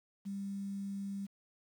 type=tone with quantisation; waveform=sine; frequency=198 Hz; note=G3; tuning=18 cents sharp; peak=-37 dBFS; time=0.25-1.27 s; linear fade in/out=20 ms; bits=10; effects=none